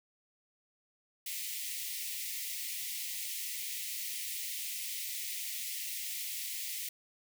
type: high-pass noise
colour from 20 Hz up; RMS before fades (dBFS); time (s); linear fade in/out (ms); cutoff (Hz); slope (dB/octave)
white; -39; 1.26-6.89; 5; 1900; 96
effects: none